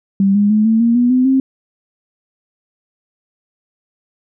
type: tone with pitch steps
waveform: sine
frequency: 196 / 204.7 / 213.7 / 223.2 / 233.1 / 243.4 / 254.2 / 265.4 Hz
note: G3 / G#3 / G#3 / A3 / A#3 / B3 / C4 / C4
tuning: 0 / -25 / +50 / +25 / 0 / -25 / -50 / +25 cents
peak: -9 dBFS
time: 0.2-1.4 s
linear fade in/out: 2 ms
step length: 150 ms
effects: none